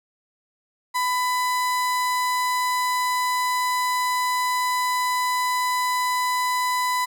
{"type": "tone", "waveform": "35% pulse", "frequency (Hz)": 999, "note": "B5", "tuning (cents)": 20, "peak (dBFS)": -19, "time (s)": [0.94, 7.06], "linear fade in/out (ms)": 20, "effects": []}